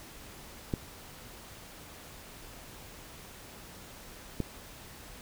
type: clicks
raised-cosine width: 3 ms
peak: -16 / -17 dBFS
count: 2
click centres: 0.738 / 4.403 s
effects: pink hiss -49 dBFS RMS until 5.21 s